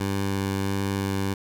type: tone with vibrato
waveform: 15% pulse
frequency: 98 Hz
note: G2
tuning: in tune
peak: -18 dBFS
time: 0-1.34 s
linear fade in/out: 5 ms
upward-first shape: sine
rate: 1.5 Hz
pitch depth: 10 cents each way
effects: none

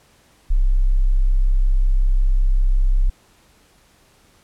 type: tone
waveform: sine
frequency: 32.7 Hz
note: C1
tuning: in tune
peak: -12 dBFS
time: 0.5-3.1 s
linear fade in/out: 10 ms
effects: pink hiss -55 dBFS RMS until 4.43 s + low-pass 12000 Hz 12 dB/octave

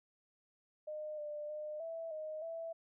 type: tone with pitch steps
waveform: sine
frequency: 610 / 596 / 606 / 658 / 621 / 660 Hz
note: D#5 / D5 / D#5 / E5 / D#5 / E5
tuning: -34 / +25 / -46 / -3 / -3 / +2 cents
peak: -40 dBFS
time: 0.87-2.73 s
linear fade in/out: 10 ms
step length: 310 ms
effects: none

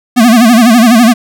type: tone with vibrato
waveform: square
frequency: 233.1 Hz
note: A#3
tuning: in tune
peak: -3 dBFS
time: 0.16-1.14 s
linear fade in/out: 20 ms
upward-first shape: sine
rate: 12 Hz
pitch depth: 130 cents each way
effects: none

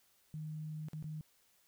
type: tone with dropouts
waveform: sine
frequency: 154.6 Hz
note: D#3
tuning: 11 cents flat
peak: -40 dBFS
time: 0.34-1.21 s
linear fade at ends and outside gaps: 0 ms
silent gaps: 0.885-0.933 / 1.026-1.042 s
effects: white hiss -71 dBFS RMS until 1.67 s

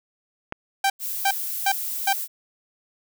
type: click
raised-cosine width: 0.5 ms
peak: -14 dBFS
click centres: 0.524 s
type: tone bursts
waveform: sawtooth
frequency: 784 Hz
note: G5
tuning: in tune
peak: -14 dBFS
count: 4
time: 0.84-2.13 s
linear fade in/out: 5 ms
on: 60 ms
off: 350 ms
type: noise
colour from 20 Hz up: violet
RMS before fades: -29 dBFS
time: 0.99-2.28 s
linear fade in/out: 50 ms
effects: none

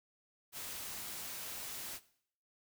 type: noise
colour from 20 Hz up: white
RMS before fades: -44 dBFS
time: 0.52-2 s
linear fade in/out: 50 ms
effects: noise-tail reverb RT60 0.6 s tail -17 dB re dry

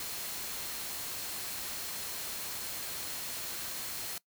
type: tone in noise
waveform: sine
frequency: 4228 Hz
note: C8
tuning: 17 cents sharp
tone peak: -49 dBFS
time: 0-4.18 s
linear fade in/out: 2 ms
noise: white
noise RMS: -39 dBFS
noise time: 0-4.18 s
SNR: -13 dB
effects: noise-tail reverb RT60 0.1 s tail -21 dB re dry

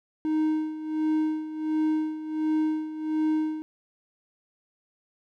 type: tone with tremolo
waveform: triangle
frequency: 311.1 Hz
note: D#4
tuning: in tune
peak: -19 dBFS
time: 0.25-3.62 s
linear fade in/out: 0 ms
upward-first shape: sine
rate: 1.4 Hz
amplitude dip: 75%
effects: none

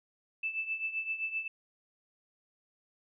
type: tone with tremolo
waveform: sine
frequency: 2637 Hz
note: E7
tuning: in tune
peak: -29 dBFS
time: 0.43-1.48 s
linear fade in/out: 5 ms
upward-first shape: triangle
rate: 7.7 Hz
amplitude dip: 80%
effects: none

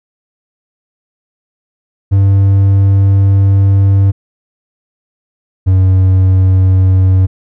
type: tone pair in turn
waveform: triangle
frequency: 98 / 93.9 Hz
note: G2 / F#2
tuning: 0 / +26 cents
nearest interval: minor second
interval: 74 cents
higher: first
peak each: -3 dBFS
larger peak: neither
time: 2.11-4.12 / 5.66-7.27 s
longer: first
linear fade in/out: 20 ms
effects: none

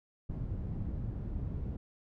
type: low-pass noise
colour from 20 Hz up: white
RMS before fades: -37 dBFS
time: 0.29-1.77 s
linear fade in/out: 10 ms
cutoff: 120 Hz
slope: 12 dB/octave
effects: none

